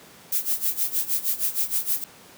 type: noise with tremolo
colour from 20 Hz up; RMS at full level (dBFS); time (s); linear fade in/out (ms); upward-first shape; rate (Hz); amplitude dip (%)
violet; -22; 0.32-2.04; 2; sine; 6.4; 85
effects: pink hiss -48 dBFS RMS until 2.37 s + high-pass 150 Hz 12 dB/octave